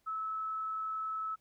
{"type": "tone with frequency modulation", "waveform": "sine", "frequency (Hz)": 1301, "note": "E6", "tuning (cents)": -23, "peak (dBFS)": -34, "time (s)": [0.06, 1.36], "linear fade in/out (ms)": 20, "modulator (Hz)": 31, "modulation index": 0.28, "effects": ["pink hiss -75 dBFS RMS until 1.4 s"]}